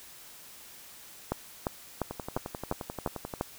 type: two click trains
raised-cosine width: 1 ms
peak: -14 / -21 dBFS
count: 7 / 15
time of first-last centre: 1.32-3.411 / 2.11-3.338 s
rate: 2.87 / 11.4 Hz
effects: white hiss -50 dBFS RMS until 3.58 s